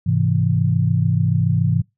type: chord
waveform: sine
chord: Ab augmented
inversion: none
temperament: equal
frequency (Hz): 103.83 / 130.81 / 164.81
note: Ab2 / C3 / E3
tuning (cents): 0 / 0 / 0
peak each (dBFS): -19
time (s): 0.06-1.82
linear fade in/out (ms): 10
effects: noise-tail reverb RT60 0.2 s tail -25 dB re dry